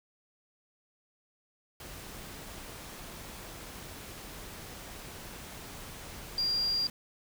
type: tone in noise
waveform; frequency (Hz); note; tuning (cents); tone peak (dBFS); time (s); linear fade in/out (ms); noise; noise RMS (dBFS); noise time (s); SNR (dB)
sine; 4780; D8; +30; -27; 6.38-6.87; 2; pink; -45; 1.8-6.9; +15
effects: none